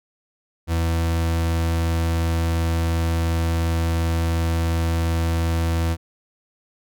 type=tone; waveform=40% pulse; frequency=82.8 Hz; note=E2; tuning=8 cents sharp; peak=-18 dBFS; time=0.67-5.97 s; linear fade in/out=50 ms; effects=none

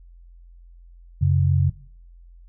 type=tone pair together; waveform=sine; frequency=91.2 / 136.65 Hz; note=F#2 / C#3; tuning=-24 / -24 cents; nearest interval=perfect fifth; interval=700 cents; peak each=-18 dBFS; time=1.21-1.7 s; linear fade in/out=10 ms; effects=noise-tail reverb RT60 0.5 s tail -17 dB re dry + added 43 Hz sine -44 dBFS peak until 2.48 s

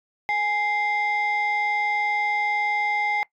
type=tone pair together; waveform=sine; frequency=830.6 / 2093 Hz; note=G#5 / C7; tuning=0 / 0 cents; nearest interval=octave + major third; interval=1600 cents; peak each=-22 dBFS; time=0.29-3.23 s; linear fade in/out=0 ms; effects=noise-tail reverb RT60 0.1 s tail -21 dB re dry + tanh soft clip ceiling -17 dBFS

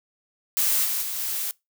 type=noise with level steps; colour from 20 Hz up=blue; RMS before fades=-22 / -26 / -30 / -28 dBFS; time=0.57-1.51 s; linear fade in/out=0 ms; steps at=0.84 / 1.01 / 1.18 s; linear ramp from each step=20 ms; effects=noise-tail reverb RT60 0.2 s tail -23 dB re dry

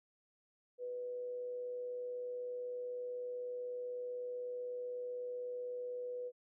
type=tone with amplitude modulation; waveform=sine; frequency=493.9 Hz; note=B4; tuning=in tune; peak=-38 dBFS; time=0.78-6.32 s; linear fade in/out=50 ms; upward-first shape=sine; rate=116 Hz; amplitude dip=25%; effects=none

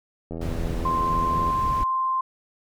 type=click train; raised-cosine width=2 ms; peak=-20 dBFS; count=100; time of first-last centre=0.31-1.503 s; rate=83 Hz
type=noise; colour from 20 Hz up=brown; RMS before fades=-29 dBFS; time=0.41-1.84 s; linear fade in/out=5 ms
type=tone; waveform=sine; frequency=1046.5 Hz; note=C6; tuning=in tune; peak=-21 dBFS; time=0.85-2.21 s; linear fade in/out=5 ms
effects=none

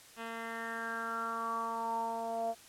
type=tone with low-pass filter sweep; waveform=10% pulse; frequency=228.4 Hz; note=A#3; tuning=35 cents flat; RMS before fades=-37 dBFS; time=0.16-2.55 s; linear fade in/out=50 ms; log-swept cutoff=2400 to 670 Hz; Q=7.1; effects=white hiss -56 dBFS RMS until 2.68 s + low-pass 11000 Hz 12 dB/octave

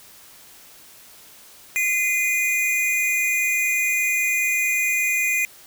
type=tone pair together; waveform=square; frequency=2058 / 2447 Hz; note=C7 / D#7; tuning=-29 / -29 cents; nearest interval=minor third; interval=300 cents; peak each=-25 / -21 dBFS; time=1.76-5.45 s; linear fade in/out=0 ms; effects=white hiss -47 dBFS RMS until 5.66 s

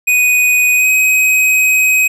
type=tone with pitch glide; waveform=square; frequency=2489 to 2524 Hz; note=D#7 to D#7; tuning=0 to +24 cents; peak=-9 dBFS; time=0.07-2.08 s; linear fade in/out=10 ms; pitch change=+24 cents; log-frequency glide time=0.75-0.88 s; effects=none

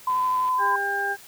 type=tone with vibrato; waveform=sine; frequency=1015 Hz; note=B5; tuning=47 cents sharp; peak=-20 dBFS; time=0.07-0.76 s; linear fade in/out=5 ms; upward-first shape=sine; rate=12 Hz; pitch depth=11 cents each way
type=click train; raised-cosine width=0.3 ms; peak=-28 dBFS; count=41; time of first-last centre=0.1-0.488 s; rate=103 Hz
type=harmonic tone; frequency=400 Hz; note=G4; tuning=35 cents sharp; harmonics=1 / 2 / 4; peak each=-32 / -28 / -25 dBFS; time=0.58-1.17 s; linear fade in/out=50 ms
effects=white hiss -47 dBFS RMS until 1.27 s

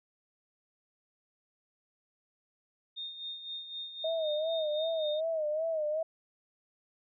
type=tone with tremolo; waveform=sine; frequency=3666 Hz; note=A#7; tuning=30 cents flat; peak=-36 dBFS; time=2.96-5.21 s; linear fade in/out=20 ms; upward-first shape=sine; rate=3.9 Hz; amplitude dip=60%
type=tone with vibrato; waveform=sine; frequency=628 Hz; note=D#5; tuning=16 cents sharp; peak=-29 dBFS; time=4.04-6.03 s; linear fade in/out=5 ms; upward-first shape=sine; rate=2.6 Hz; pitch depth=86 cents each way
effects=none

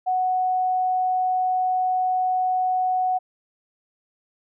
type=tone; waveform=sine; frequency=740 Hz; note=F#5; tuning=in tune; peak=-19 dBFS; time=0.06-3.19 s; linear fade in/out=20 ms; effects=none

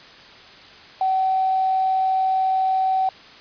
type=tone with quantisation; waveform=sine; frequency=759 Hz; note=F#5; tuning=44 cents sharp; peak=-17 dBFS; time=1.01-3.09 s; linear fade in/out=2 ms; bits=7; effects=white hiss -44 dBFS RMS until 3.4 s + resampled to 11025 Hz

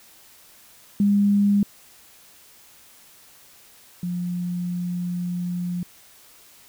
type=tone pair in turn; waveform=sine; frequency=202.5 / 176.97 Hz; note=G#3 / F3; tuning=-43 / +23 cents; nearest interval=major second; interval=234 cents; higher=first; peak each=-15 / -24 dBFS; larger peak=first; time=1-1.63 / 4.03-5.83 s; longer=second; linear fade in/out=2 ms; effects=white hiss -51 dBFS RMS until 6.68 s

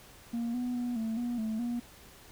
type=tone with pitch steps; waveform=sine; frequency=234.2 / 246.8 / 243.4 / 223.3 / 240.9 / 219.5 / 239.3 Hz; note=A#3 / B3 / B3 / A3 / B3 / A3 / A#3; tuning=+8 / -1 / -25 / +26 / -43 / -4 / +46 cents; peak=-28 dBFS; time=0.33-1.8 s; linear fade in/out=10 ms; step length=210 ms; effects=tanh soft clip ceiling -29 dBFS + pink hiss -54 dBFS RMS until 2.31 s

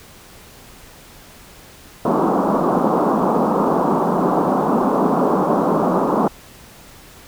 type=band-pass noise; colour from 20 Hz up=pink; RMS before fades=-17 dBFS; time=2.05-6.28 s; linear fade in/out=5 ms; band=170 to 1200 Hz; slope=48 dB/octave; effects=pink hiss -43 dBFS RMS until 7.27 s

